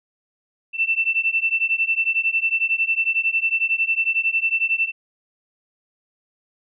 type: beating tone pair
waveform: sine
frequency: 2671 / 2682 Hz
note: E7 / E7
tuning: +22 / +29 cents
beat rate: 11 Hz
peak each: -21 dBFS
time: 0.73-4.92 s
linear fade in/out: 50 ms
effects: none